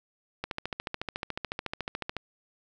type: click train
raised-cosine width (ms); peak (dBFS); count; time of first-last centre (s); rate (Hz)
0.3; -16; 25; 0.44-2.167; 13.9
effects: none